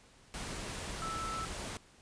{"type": "tone in noise", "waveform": "sine", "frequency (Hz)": 1318.5, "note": "E6", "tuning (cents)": 0, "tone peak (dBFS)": -37, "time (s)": [1.02, 1.45], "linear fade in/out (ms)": 0, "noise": "pink", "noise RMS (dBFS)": -41, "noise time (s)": [0.34, 1.77], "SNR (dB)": 1, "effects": ["pink hiss -61 dBFS RMS until 2.01 s", "resampled to 22050 Hz"]}